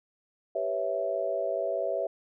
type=chord; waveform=sine; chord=C# half-diminished seventh; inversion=second; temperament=equal; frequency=392 / 493.9 / 554.4 / 659.3 Hz; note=G4 / B4 / C#5 / E5; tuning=0 / 0 / 0 / 0 cents; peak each=-36 / -35 / -32 / -30 dBFS; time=0.55-2.07 s; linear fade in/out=5 ms; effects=none